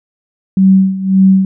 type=tone with tremolo; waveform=sine; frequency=191 Hz; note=G3; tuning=45 cents flat; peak=-3 dBFS; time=0.57-1.45 s; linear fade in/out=2 ms; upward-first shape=sine; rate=1.8 Hz; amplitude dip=80%; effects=none